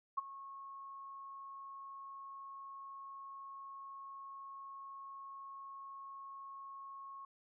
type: tone with ADSR envelope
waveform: sine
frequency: 1094 Hz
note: C#6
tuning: 23 cents flat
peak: -30 dBFS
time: 0.17-7.25 s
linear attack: 13 ms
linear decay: 19 ms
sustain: -17 dB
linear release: 3 ms
effects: none